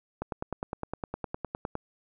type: click train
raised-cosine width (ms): 1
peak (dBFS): -18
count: 16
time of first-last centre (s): 0.22-1.754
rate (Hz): 9.78
effects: none